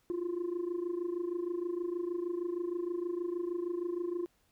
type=tone with amplitude modulation; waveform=sine; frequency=349.2 Hz; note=F4; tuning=in tune; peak=-27 dBFS; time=0.1-4.26 s; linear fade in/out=0 ms; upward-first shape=sine; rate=26.4 Hz; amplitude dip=80%; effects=tanh soft clip ceiling -29 dBFS + pink hiss -72 dBFS RMS until 4.51 s